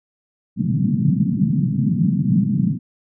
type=band-pass noise; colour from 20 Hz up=white; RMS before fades=-18 dBFS; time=0.56-2.79 s; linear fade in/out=50 ms; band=120 to 230 Hz; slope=48 dB/octave; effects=none